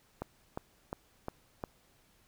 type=click train; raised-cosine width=1 ms; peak=-22 dBFS; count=5; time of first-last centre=0.22-1.638 s; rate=2.82 Hz; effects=pink hiss -67 dBFS RMS until 2.27 s